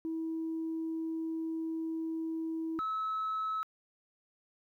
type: tone pair in turn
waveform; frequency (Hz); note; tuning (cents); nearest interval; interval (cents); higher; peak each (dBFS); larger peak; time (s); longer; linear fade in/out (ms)
sine; 323.9 / 1295.6; E4 / E6; -30 / -30; 2 octaves; 2400; second; -32 / -30; second; 0.05-2.79 / 2.79-3.63; first; 0
effects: tanh soft clip ceiling -29 dBFS + 12-bit